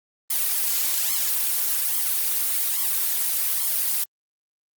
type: noise with flanger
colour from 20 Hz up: blue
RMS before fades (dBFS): -23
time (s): 0.3-4.04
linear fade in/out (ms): 5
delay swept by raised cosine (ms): 0.93 to 4.33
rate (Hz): 1.2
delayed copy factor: +0.95
effects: Opus 32 kbps